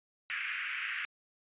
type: band-pass noise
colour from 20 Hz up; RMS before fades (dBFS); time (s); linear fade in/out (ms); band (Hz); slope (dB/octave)
white; -37; 0.3-1.05; 0; 1400 to 2700; 48
effects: resampled to 8000 Hz